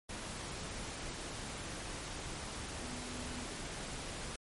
sine tone in noise, 246.9 Hz, B3, in tune, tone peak -47 dBFS, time 2.82-3.45 s, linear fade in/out 5 ms, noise pink, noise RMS -43 dBFS, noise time 0.09-4.36 s, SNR -7 dB, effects MP3 48 kbps

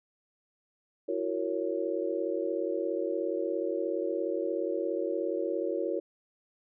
sine chord, F# dominant seventh, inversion third, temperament just, 333 / 370 / 462.5 / 555 Hz, E4 / F#4 / A#4 / C#5, +18 / 0 / -14 / +2 cents, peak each -34 dBFS, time 1.08-6 s, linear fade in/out 10 ms, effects none

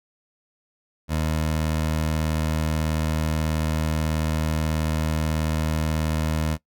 20% pulse tone, 78.4 Hz, D#2, 14 cents sharp, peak -17 dBFS, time 1.08-6.58 s, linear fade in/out 50 ms, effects noise-tail reverb RT60 0.1 s tail -20 dB re dry

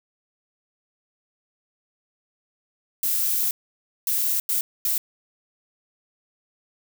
violet noise bursts at uneven times, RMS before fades -23 dBFS, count 4, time 3.03-3.51 / 4.07-4.4 / 4.49-4.61 / 4.85-4.98 s, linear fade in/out 2 ms, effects none

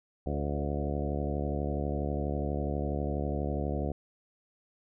harmonic tone with a mistuned harmonic, 72.2 Hz, D2, 29 cents flat, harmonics 1 / 2 / 3 / 4 / 5 / 6 / 7 / 8 / 9 / 10, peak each -33 / -36 / -38 / -39 / -40 / -41 / -41 / -42 / -43 / -43 dBFS, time 0.26-3.92 s, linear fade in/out 5 ms, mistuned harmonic 7, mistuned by +15 cents, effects none

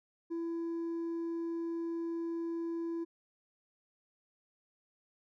triangle tone with hard clipping, 334.4 Hz, E4, 25 cents sharp, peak -33 dBFS, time 0.3-3.05 s, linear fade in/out 20 ms, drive 1 dB, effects none

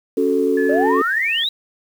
sine chord, F# minor, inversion second, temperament equal, 277.2 / 370 / 440 Hz, C#4 / F#4 / A4, 0 / 0 / 0 cents, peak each -19 / -20 / -17 dBFS, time 0.17-1.02 s, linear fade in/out 5 ms
sine tone with pitch glide, 1721 to 1833.9 Hz, A6 to A#6, -39 to -29 cents, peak -24 dBFS, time 0.57-1.44 s, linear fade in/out 5 ms, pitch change +110 cents, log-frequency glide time 0.81-0.9 s
sine exponential sweep, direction up, 560 to 3951 Hz, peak -17 dBFS, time 0.69-1.49 s, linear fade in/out 5 ms
effects tanh soft clip ceiling -4 dBFS + 7-bit

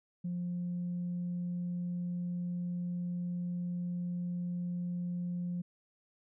sine tone, 176.3 Hz, F3, 17 cents sharp, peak -32 dBFS, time 0.24-5.62 s, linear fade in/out 10 ms, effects tanh soft clip ceiling -30 dBFS

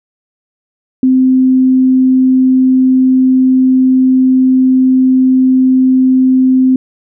sine tone, 258.9 Hz, C4, 18 cents flat, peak -5 dBFS, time 1.03-6.76 s, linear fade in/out 2 ms, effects none

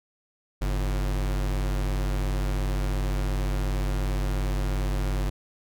square tone pair together, 48.59 / 108.6 Hz, G1 / A2, -15 / -22 cents, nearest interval octave + major second, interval 1393 cents, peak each -25 / -36 dBFS, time 0.61-5.3 s, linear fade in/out 10 ms, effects none

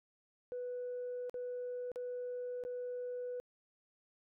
sine tone with dropouts, 493.9 Hz, B4, in tune, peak -37 dBFS, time 0.52-3.4 s, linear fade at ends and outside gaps 0 ms, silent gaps 1.296-1.342 / 1.917-1.959 / 2.638-2.65 s, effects tanh soft clip ceiling -35 dBFS

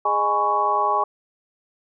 sine tone cluster, 414 / 614 / 830 / 1002 / 1113 Hz, G#4 / D#5 / G#5 / B5 / C#6, -5 / -23 / -1 / +25 / +7 cents, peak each -29 / -28 / -22 / -26 / -21 dBFS, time 0.05-1.04 s, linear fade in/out 5 ms, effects none

